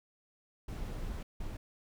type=noise bursts at uneven times; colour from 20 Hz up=brown; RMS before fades=-39 dBFS; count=2; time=0.68-1.23 / 1.4-1.57 s; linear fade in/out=5 ms; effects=none